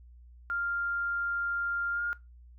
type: tone with pitch glide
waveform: sine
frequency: 1396.9 to 1415.6 Hz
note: F6 to F6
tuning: 0 to +23 cents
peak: -29 dBFS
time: 0.5-2.13 s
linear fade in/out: 0 ms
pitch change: +23 cents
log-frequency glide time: 1.92-2.02 s
effects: noise-tail reverb RT60 0.2 s tail -18 dB re dry + added 60 Hz sine -50 dBFS peak until 2.58 s